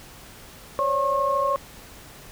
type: tone cluster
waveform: sine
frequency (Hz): 536 / 569 / 1082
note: C5 / C#5 / C#6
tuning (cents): +42 / +45 / -42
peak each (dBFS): -28 / -25 / -22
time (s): 0.79-1.56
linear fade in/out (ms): 0
effects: pink hiss -45 dBFS RMS until 2.31 s